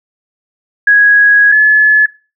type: tone pair in turn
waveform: sine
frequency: 1661.2 / 1714.8 Hz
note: G#6 / A6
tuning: 0 / -45 cents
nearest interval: minor second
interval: 55 cents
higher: second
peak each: -3 dBFS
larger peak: neither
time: 0.87-1.52 / 1.52-2.06 s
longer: first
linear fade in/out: 5 ms
effects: noise-tail reverb RT60 0.3 s tail -19 dB re dry